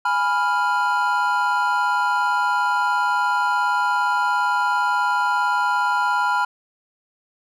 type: chord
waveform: triangle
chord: F diminished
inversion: first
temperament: equal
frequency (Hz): 830.6 / 987.8 / 1396.9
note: Ab5 / Cb6 / F6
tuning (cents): 0 / 0 / 0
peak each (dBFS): -22 / -19 / -20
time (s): 0.05-6.45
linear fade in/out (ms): 5
effects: none